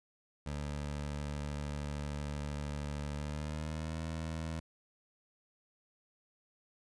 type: tone with pitch glide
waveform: 20% pulse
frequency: 73 to 80.53 Hz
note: D2 to E2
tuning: -10 to -40 cents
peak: -32 dBFS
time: 0.46-4.6 s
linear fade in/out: 5 ms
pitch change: +170 cents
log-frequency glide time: 3.14-4 s
effects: resampled to 22050 Hz + 12-bit